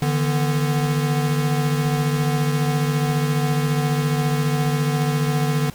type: tone cluster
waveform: square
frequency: 147.2 / 161.8 / 246.2 Hz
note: D3 / E3 / B3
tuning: +4 / -32 / -5 cents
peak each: -20 / -27 / -28 dBFS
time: 0.02-5.7 s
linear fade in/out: 2 ms
effects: pink hiss -44 dBFS RMS until 5.74 s